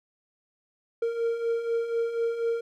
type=beating tone pair; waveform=triangle; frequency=459.8 / 463.9 Hz; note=A#4 / A#4; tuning=-24 / -8 cents; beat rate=4.1 Hz; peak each=-31 / -24 dBFS; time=1.02-2.61 s; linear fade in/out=5 ms; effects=none